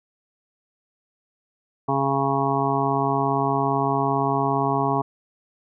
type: harmonic tone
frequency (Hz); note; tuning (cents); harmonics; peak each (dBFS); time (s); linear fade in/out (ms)
137.6; C#3; -12; 1 / 2 / 3 / 5 / 6 / 7 / 8; -27 / -27 / -27 / -27 / -27 / -27 / -27; 1.88-5.02; 10
effects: none